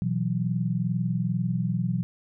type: chord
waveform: sine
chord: B suspended fourth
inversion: none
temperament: equal with one note detuned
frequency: 122.55 / 164.81 / 185 Hz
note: B2 / E3 / F#3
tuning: -13 / 0 / 0 cents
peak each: -28 dBFS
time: 0.02-2.03 s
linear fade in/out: 0 ms
effects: none